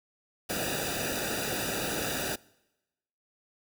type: noise with comb filter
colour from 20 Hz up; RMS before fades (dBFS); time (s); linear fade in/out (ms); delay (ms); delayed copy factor
pink; -32; 0.49-2.36; 10; 0.93; -0.95
effects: noise-tail reverb RT60 1.0 s tail -24 dB re dry